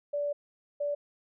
sine tone bursts at uneven times, 580 Hz, D5, 22 cents flat, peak -28 dBFS, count 2, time 0.13-0.33 / 0.8-0.95 s, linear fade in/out 10 ms, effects none

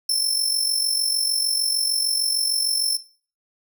sawtooth tone with amplitude modulation, 5340 Hz, E8, 22 cents sharp, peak -14 dBFS, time 0.09-2.97 s, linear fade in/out 5 ms, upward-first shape sine, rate 46.6 Hz, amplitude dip 50%, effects noise-tail reverb RT60 0.4 s tail -18 dB re dry

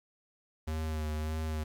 square tone with vibrato, 77.78 Hz, D#2, in tune, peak -33 dBFS, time 0.67-1.64 s, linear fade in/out 10 ms, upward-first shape sine, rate 1.7 Hz, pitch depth 29 cents each way, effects 10-bit

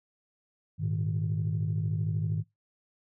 sine chord, Ab suspended second, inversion none, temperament just, 103.83 / 116.8 / 155.74 Hz, Ab2 / Bb2 / Eb3, 0 / +4 / +2 cents, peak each -29 / -35 / -29 dBFS, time 0.78-2.44 s, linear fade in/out 50 ms, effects noise-tail reverb RT60 0.2 s tail -24 dB re dry + tanh soft clip ceiling -21 dBFS

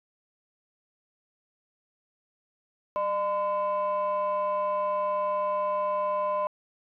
sine tone pair together, 604.2 / 1020 Hz, D5 / C6, +49 / -44 cents, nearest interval major sixth, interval 907 cents, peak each -26 / -26 dBFS, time 2.96-6.47 s, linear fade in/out 0 ms, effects tanh soft clip ceiling -21 dBFS

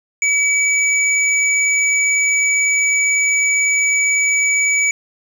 sine tone pair together, 2286 / 6894 Hz, D7 / A8, -47 / -36 cents, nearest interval octave + perfect fifth, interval 1911 cents, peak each -14 / -18 dBFS, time 0.22-4.91 s, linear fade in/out 2 ms, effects 7-bit

